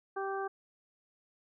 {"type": "harmonic tone", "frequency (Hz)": 390, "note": "G4", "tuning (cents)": -9, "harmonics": [1, 2, 3, 4], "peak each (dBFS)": [-36, -38, -41, -43], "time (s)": [0.16, 0.48], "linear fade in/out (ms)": 10, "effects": []}